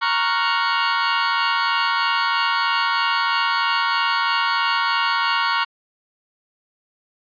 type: chord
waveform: sawtooth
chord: Gb major seventh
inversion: first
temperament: equal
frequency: 932.3 / 1108.7 / 1396.9 / 1480 Hz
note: Bb5 / Db6 / F6 / Gb6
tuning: 0 / 0 / 0 / 0 cents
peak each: -19 / -18 / -20 / -22 dBFS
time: 0.01-5.65 s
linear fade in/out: 20 ms
effects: resampled to 11025 Hz